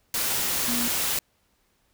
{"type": "tone in noise", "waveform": "sine", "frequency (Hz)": 239.2, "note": "A#3", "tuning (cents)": 45, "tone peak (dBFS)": -28, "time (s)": [0.68, 0.88], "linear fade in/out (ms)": 2, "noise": "white", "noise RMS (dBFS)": -26, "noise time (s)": [0.14, 1.19], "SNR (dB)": -5, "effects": ["pink hiss -68 dBFS RMS until 1.93 s"]}